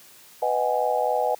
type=chord; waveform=sine; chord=G# minor seventh; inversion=first; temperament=just; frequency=498.4 / 623 / 747.5 / 830.6 Hz; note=B4 / D#5 / F#5 / G#5; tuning=+16 / +2 / +17 / 0 cents; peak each=-26 dBFS; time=0.42-1.35 s; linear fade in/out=5 ms; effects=white hiss -50 dBFS RMS until 1.39 s + high-pass 100 Hz 12 dB/octave